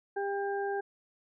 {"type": "harmonic tone", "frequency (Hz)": 399, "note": "G4", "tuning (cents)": 31, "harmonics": [1, 2, 4], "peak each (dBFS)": [-32, -35, -40], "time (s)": [0.16, 0.81], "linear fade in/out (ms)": 10, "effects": []}